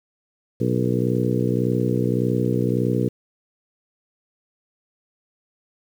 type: harmonic tone with a mistuned harmonic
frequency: 61.74 Hz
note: B1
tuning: in tune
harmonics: 2 / 3 / 4 / 5 / 6 / 7 / 8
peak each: -23 / -25 / -26 / -27 / -28 / -28 / -29 dBFS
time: 0.6-3.09 s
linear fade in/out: 10 ms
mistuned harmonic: 8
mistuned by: -44 cents
effects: 8-bit